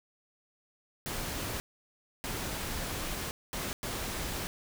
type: noise bursts at uneven times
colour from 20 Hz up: pink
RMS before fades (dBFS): -36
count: 4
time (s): 1.06-1.6 / 2.24-3.31 / 3.53-3.73 / 3.83-4.47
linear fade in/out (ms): 0
effects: none